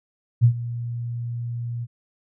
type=tone with ADSR envelope; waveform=sine; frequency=118.8 Hz; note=A#2; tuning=33 cents sharp; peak=-9 dBFS; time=0.41-1.87 s; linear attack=33 ms; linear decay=85 ms; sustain=-17 dB; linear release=39 ms; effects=none